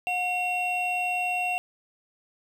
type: tone pair together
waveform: triangle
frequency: 724.4 / 2735 Hz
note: F#5 / F7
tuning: -37 / -37 cents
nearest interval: octave + major seventh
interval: 2300 cents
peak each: -26 dBFS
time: 0.07-1.58 s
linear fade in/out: 0 ms
effects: none

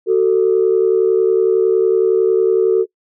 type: tone pair together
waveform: sine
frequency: 375 / 445.9 Hz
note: F#4 / A4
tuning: +23 / +23 cents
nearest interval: minor third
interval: 300 cents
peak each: -12 dBFS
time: 0.06-2.86 s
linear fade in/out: 50 ms
effects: noise-tail reverb RT60 0.1 s tail -21 dB re dry + tanh soft clip ceiling -4 dBFS

